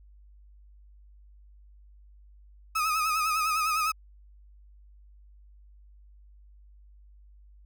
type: tone with vibrato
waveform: 35% pulse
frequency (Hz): 1263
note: D#6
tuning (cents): +26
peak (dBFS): -23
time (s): 2.75-3.92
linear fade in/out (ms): 10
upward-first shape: sine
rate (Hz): 9.9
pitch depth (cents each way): 60
effects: added 50 Hz sine -51 dBFS peak until 7.65 s